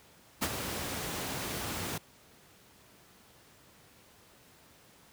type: noise with ADSR envelope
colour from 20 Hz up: pink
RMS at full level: -28 dBFS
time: 0.41-1.98 s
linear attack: 20 ms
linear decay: 47 ms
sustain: -8 dB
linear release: 6 ms
effects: pink hiss -59 dBFS RMS until 5.12 s + high-pass 80 Hz 12 dB/octave